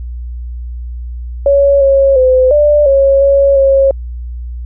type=tone with pitch steps; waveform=sine; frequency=560 / 547 / 513 / 591 / 548 / 555 / 544 Hz; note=C#5 / C#5 / C5 / D5 / C#5 / C#5 / C#5; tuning=+18 / -23 / -34 / +11 / -20 / +2 / -33 cents; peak=-5 dBFS; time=1.46-3.91 s; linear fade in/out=2 ms; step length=350 ms; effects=added 60 Hz sine -20 dBFS peak until 4.65 s